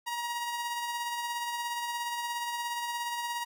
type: tone with tremolo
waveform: sawtooth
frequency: 950 Hz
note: A#5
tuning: 33 cents sharp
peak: -27 dBFS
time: 0.06-3.45 s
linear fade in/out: 20 ms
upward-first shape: sine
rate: 17 Hz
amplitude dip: 35%
effects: none